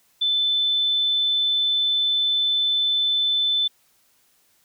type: tone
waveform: sine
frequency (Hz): 3520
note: A7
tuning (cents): 0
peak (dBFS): -18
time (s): 0.21-3.68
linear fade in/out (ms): 10
effects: white hiss -62 dBFS RMS until 4.64 s